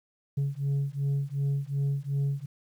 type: beating tone pair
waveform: sine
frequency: 138.59 / 141.29 Hz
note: C#3 / C#3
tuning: 0 / +33 cents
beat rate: 2.7 Hz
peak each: -27 dBFS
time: 0.37-2.46 s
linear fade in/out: 10 ms
effects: tanh soft clip ceiling -23 dBFS + 10-bit